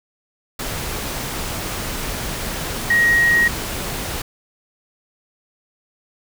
sine tone in noise, 1887 Hz, A#6, 21 cents sharp, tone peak -12 dBFS, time 2.9-3.48 s, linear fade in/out 5 ms, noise pink, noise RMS -26 dBFS, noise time 0.59-4.22 s, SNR +11 dB, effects none

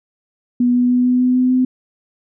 sine tone with pitch steps, 244.7 / 246.4 / 248.1 / 249.8 / 251.6 / 253.3 / 255.1 Hz, B3 / B3 / B3 / B3 / B3 / B3 / C4, -16 / -4 / +8 / +20 / +32 / +44 / -44 cents, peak -11 dBFS, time 0.6-1.65 s, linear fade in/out 5 ms, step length 150 ms, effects none

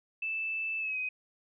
sine tone with pitch glide, 2637 to 2514 Hz, E7 to D#7, 0 to +17 cents, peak -31 dBFS, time 0.22-1.09 s, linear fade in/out 5 ms, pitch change -83 cents, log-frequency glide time 0.79-0.98 s, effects none

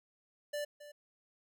square tone with echo, 587.3 Hz, D5, in tune, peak -36 dBFS, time 0.53-0.65 s, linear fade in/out 10 ms, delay 270 ms, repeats 1, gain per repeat -14 dB, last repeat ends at 0.92 s, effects none

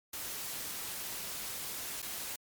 white noise with dropouts, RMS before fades -40 dBFS, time 0.13-2.36 s, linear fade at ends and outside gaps 5 ms, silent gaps 2.02-2.025 s, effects MP3 96 kbps

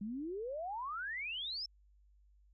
sine exponential sweep, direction up, 196 to 5420 Hz, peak -38 dBFS, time 0.01-1.66 s, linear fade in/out 5 ms, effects added 50 Hz sine -63 dBFS peak until 2.53 s

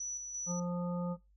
sine tone with tremolo, 5920 Hz, F#8, in tune, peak -36 dBFS, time 0-0.6 s, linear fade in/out 5 ms, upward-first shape square, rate 2.9 Hz, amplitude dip 40%
harmonic tone, 175.9 Hz, F3, 13 cents sharp, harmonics 1 / 3 / 5 / 7, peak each -33 / -41 / -48 / -48 dBFS, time 0.46-1.17 s, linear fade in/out 50 ms
effects noise-tail reverb RT60 0.2 s tail -18 dB re dry + added 50 Hz sine -63 dBFS peak until 1.36 s

